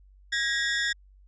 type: ring-modulated tone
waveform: sawtooth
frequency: 1769 Hz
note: A6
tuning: 9 cents sharp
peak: -18 dBFS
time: 0.32-0.93 s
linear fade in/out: 10 ms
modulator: 127 Hz
effects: added 48 Hz sine -52 dBFS peak until 1.27 s + resampled to 16000 Hz